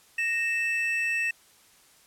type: tone pair together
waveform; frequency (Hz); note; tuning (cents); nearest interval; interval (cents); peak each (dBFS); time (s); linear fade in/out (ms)
triangle; 1858.7 / 2637; A#6 / E7; -6 / 0; tritone; 606; -27 / -25; 0.18-1.31; 5
effects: white hiss -58 dBFS RMS until 2.06 s + low-pass 12000 Hz 12 dB/octave